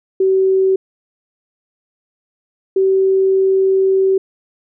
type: tone pair in turn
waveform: sine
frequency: 381.2 / 383.4 Hz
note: G4 / G4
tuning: -48 / -38 cents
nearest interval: unison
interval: 10 cents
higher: second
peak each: -10 dBFS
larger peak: neither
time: 0.2-0.76 / 2.76-4.18 s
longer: second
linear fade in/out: 5 ms
effects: none